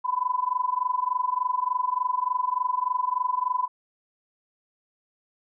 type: tone with amplitude modulation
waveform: sine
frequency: 1002 Hz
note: B5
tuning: 25 cents sharp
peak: -19 dBFS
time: 0.04-3.68 s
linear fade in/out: 20 ms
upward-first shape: sine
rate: 23.4 Hz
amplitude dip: 90%
effects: none